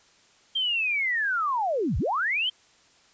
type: linear two-way sweep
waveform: sine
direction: down then up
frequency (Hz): 3201 to 46.25 to 3201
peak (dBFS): -23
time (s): 0.55-2.5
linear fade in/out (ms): 10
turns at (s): 1.98
effects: white hiss -59 dBFS RMS until 3.13 s + resampled to 16000 Hz